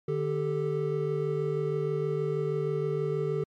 triangle tone cluster, 150.1 / 393 / 439.3 Hz, D3 / G4 / A4, +38 / +4 / -3 cents, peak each -29 dBFS, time 0.08-3.44 s, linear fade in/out 5 ms, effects MP3 64 kbps

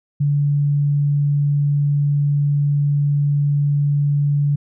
sine tone, 144.2 Hz, D3, 31 cents flat, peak -14 dBFS, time 0.2-4.56 s, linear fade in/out 10 ms, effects none

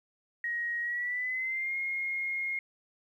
sine tone with pitch glide, 1888 to 2144 Hz, A#6 to C7, +22 to +42 cents, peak -30 dBFS, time 0.44-2.59 s, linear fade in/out 2 ms, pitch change +220 cents, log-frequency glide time 0.81-1.76 s, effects 11-bit

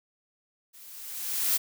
blue noise with level ramp, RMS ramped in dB -51 to -23 dBFS, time 0.73-1.58 s, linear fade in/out 20 ms, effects none

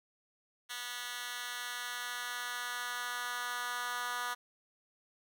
10% pulse tone with high-pass filter sweep, 244.3 Hz, B3, 19 cents flat, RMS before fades -39 dBFS, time 0.69-4.35 s, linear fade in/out 20 ms, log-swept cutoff 2200 to 1200 Hz, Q 1.5, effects none

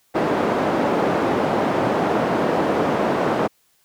white band-pass noise, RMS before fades -20 dBFS, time 0.14-3.48 s, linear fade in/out 20 ms, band 190 to 660 Hz, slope 12 dB/octave, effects white hiss -62 dBFS RMS until 3.84 s

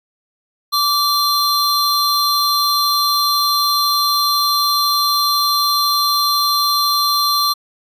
square tone pair together, 1161 / 4137 Hz, D6 / C8, -20 / -20 cents, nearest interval octave + minor seventh, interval 2200 cents, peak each -17 dBFS, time 0.72-7.54 s, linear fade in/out 20 ms, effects resampled to 32000 Hz

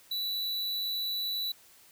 square tone, 3951 Hz, B7, in tune, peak -31 dBFS, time 0.11-1.52 s, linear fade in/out 5 ms, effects white hiss -58 dBFS RMS until 1.91 s

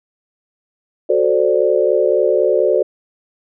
sine chord, D dominant seventh, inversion first, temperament equal, 370 / 440 / 523.3 / 587.3 Hz, F#4 / A4 / C5 / D5, 0 / 0 / 0 / 0 cents, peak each -17 dBFS, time 1.09-2.83 s, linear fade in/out 10 ms, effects none

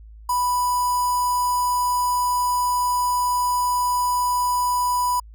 square tone with notch filter, 987.8 Hz, B5, in tune, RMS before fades -21 dBFS, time 0.29-5.2 s, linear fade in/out 5 ms, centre 3100 Hz, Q 0.81, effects added 54 Hz sine -40 dBFS peak until 5.34 s

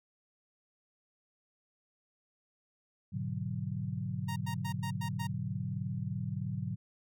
sine chord, G# half-diminished seventh, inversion none, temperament equal, 103.83 / 123.47 / 146.83 / 185 Hz, G#2 / B2 / D3 / F#3, 0 / 0 / 0 / 0 cents, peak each -39 dBFS, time 3.12-6.76 s, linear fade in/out 20 ms
sawtooth tone bursts, 932.3 Hz, A#5, in tune, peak -35 dBFS, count 6, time 4.28-5.272 s, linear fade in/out 10 ms, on 82 ms, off 100 ms
effects none

